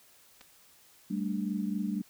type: clicks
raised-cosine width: 0.2 ms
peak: -34 dBFS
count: 2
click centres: 0.41 / 0.414 s
type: chord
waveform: sine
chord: G suspended second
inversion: none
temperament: equal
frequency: 196 / 220 / 293.7 Hz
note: G3 / A3 / D4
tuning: 0 / 0 / 0 cents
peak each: -32 / -34 / -37 dBFS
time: 1.1-2.02 s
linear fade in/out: 10 ms
effects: white hiss -60 dBFS RMS until 2.09 s